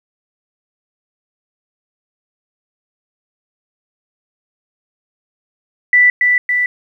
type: tone with echo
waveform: sine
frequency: 1975.5 Hz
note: B6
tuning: in tune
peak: -6 dBFS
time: 5.93-6.1 s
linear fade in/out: 2 ms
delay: 280 ms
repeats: 2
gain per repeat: -3 dB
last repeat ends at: 6.66 s
effects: 8-bit